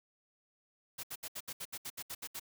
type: noise bursts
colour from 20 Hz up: white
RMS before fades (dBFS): -42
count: 12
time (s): 0.98-2.398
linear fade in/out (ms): 10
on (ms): 54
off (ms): 70
effects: none